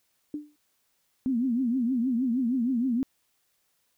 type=tone with exponential decay; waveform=sine; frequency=297.3 Hz; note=D4; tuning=21 cents sharp; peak=-27 dBFS; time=0.34-0.56 s; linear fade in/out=2 ms; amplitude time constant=46 ms
type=tone with vibrato; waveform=sine; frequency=246.9 Hz; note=B3; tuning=in tune; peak=-23 dBFS; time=1.26-3.03 s; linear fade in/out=0 ms; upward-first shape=triangle; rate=6.4 Hz; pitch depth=180 cents each way
effects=white hiss -72 dBFS RMS until 3.97 s